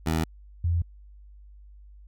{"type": "tone pair in turn", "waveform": ["15% pulse", "sine"], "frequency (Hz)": [80.3, 85.07], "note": ["E2", "F2"], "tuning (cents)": [-45, -45], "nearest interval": "minor second", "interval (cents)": 100, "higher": "second", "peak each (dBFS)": [-17, -21], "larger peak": "first", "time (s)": [[0.06, 0.24], [0.64, 0.82]], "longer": "neither", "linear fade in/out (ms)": 5, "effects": ["added 50 Hz sine -46 dBFS peak until 2.07 s"]}